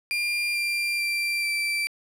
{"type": "tone with pitch steps", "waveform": "35% pulse", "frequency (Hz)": [2400, 2379, 2359, 2338], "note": ["D7", "D7", "D7", "D7"], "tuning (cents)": [37, 22, 7, -8], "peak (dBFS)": -22, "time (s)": [0.11, 1.87], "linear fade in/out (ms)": 0, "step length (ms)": 440, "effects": ["low-pass 12000 Hz 12 dB/octave", "10-bit"]}